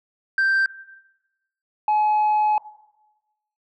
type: tone pair in turn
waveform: sine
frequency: 1568 / 849.1 Hz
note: G6 / G#5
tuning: 0 / +38 cents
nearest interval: major seventh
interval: 1062 cents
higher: first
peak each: -14 dBFS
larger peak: neither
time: 0.38-0.66 / 1.88-2.58 s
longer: second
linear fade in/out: 2 ms
effects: noise-tail reverb RT60 1.0 s tail -18 dB re dry + tanh soft clip ceiling -15 dBFS